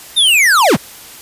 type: linear sweep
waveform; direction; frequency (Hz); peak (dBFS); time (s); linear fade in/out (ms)
square; down; 3721 to 80.7; -8; 0.16-0.77; 20
effects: white hiss -35 dBFS RMS until 1.21 s + resampled to 32000 Hz

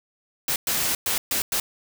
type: noise bursts at uneven times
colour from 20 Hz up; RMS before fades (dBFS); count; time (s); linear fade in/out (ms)
white; -24; 5; 0.48-0.56 / 0.67-0.95 / 1.06-1.18 / 1.31-1.42 / 1.52-1.6; 2
effects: none

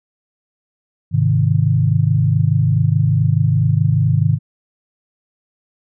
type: chord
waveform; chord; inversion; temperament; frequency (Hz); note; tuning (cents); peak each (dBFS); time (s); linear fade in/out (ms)
sine; Ab major; none; equal; 103.83 / 130.81 / 155.56; Ab2 / C3 / Eb3; 0 / 0 / 0; -16; 1.11-4.39; 50
effects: none

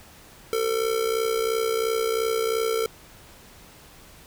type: tone with amplitude modulation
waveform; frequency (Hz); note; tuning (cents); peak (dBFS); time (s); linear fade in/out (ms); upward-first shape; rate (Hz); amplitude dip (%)
square; 450; A4; +39; -20; 0.53-2.86; 0; sine; 62.9; 65
effects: pink hiss -49 dBFS RMS until 4.26 s

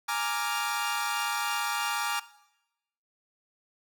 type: chord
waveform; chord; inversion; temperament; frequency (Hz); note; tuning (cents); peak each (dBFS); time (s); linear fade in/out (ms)
sawtooth; Bb dominant seventh; third; equal; 830.6 / 932.3 / 1174.7 / 1396.9; Ab5 / Bb5 / D6 / F6; 0 / 0 / 0 / 0; -30; 0.08-2.2; 10
effects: noise-tail reverb RT60 0.9 s tail -18 dB re dry

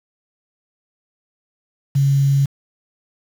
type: tone with quantisation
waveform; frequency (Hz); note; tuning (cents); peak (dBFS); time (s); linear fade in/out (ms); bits
sine; 138.59; C#3; 0; -12; 1.95-2.46; 10; 6
effects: none

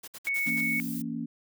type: noise bursts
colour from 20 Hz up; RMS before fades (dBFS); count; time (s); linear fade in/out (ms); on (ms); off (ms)
white; -42; 6; 0.03-0.613; 10; 48; 59
type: tone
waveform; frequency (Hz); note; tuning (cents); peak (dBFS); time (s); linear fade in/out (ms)
sine; 2217; C#7; 0; -26; 0.27-0.8; 0
type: noise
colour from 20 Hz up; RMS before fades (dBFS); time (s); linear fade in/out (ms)
violet; -40; 0.34-1.02; 5
type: chord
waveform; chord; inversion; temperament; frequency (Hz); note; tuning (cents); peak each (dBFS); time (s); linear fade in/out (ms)
sine; A# diminished; second; just; 167.82 / 233.1 / 279.7; E3 / A#3 / C#4; +31 / 0 / +16; -38 / -33 / -36; 0.46-1.26; 10
effects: none

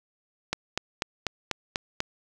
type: click train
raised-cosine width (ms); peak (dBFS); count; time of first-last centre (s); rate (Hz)
0.2; -9; 7; 0.53-2.004; 4.07
effects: none

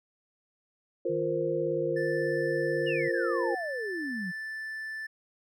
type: chord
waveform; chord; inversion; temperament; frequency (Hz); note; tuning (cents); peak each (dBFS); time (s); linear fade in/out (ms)
sine; F suspended fourth; none; just; 349.2 / 465.6 / 523.8; F4 / Bb4 / C5; 0 / -2 / +2; -31; 1.05-3.55; 5
type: tone with pitch glide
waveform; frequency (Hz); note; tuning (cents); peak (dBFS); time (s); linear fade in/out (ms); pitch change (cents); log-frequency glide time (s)
sine; 155.56 to 149.22; D#3 to D3; 0 to +28; -37; 1.09-3.09; 10; -72; 1.56-2.44
type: tone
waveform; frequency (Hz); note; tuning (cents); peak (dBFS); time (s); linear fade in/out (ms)
triangle; 1760; A6; 0; -33; 1.96-5.07; 10
type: exponential sweep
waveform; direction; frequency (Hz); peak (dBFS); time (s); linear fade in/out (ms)
sine; down; 2960 to 169.7; -33; 2.86-4.32; 20
effects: none

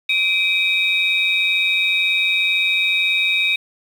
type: tone cluster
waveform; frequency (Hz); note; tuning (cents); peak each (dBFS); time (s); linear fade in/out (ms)
sine; 2345 / 2527 / 3746; D7 / D#7 / A#7; -3 / +26 / +8; -19; 0.09-3.56; 5
effects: tanh soft clip ceiling -7 dBFS + 7-bit

